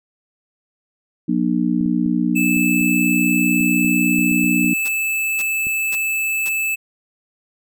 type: harmonic tone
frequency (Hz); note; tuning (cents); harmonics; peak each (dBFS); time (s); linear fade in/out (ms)
60; B1; -49; 3 / 4 / 5; -21 / -19 / -20; 1.28-4.74; 10
type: clicks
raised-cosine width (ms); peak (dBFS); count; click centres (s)
3; -22; 12; 1.809 / 1.859 / 2.061 / 2.568 / 2.812 / 3.606 / 3.848 / 4.188 / 4.317 / 4.441 / 4.644 / 5.669
type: tone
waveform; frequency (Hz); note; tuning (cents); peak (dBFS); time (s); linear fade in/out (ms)
square; 2622; E7; -10; -19; 2.35-6.76; 20
type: noise bursts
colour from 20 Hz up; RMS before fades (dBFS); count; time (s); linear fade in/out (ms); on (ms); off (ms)
white; -31; 4; 4.85-6.49; 5; 35; 500
effects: none